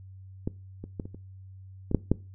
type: clicks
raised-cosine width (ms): 3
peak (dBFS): -16 / -24 / -19 / -27 / -29 / -17 / -8 / -8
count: 8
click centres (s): 0.475 / 0.84 / 0.998 / 1.055 / 1.146 / 1.914 / 1.947 / 2.116
effects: noise-tail reverb RT60 0.3 s tail -21 dB re dry + added 95 Hz sine -44 dBFS peak until 2.34 s